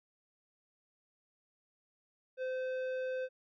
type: tone with tanh clipping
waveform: sine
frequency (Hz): 515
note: C5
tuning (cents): -28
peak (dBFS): -36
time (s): 2.37-3.29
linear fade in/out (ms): 50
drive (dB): 11
effects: none